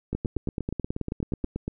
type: two click trains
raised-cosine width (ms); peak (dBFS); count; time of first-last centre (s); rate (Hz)
3; -15 / -17; 13 / 14; 0.15-1.444 / 0.13-1.679; 9.27 / 8.39
effects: none